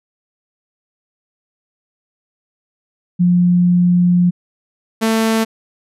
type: tone pair in turn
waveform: sine / sawtooth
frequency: 177.1 / 223.1 Hz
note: F3 / A3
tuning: +24 / +24 cents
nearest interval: major third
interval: 400 cents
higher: second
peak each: -9 dBFS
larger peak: neither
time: 3.19-4.31 / 5.01-5.45 s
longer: first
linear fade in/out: 20 ms
effects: resampled to 32000 Hz